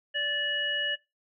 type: harmonic tone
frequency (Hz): 582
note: D5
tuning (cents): -16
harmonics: 1 / 3 / 5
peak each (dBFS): -38 / -30 / -31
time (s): 0.14-0.96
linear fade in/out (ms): 20
effects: noise-tail reverb RT60 0.2 s tail -17 dB re dry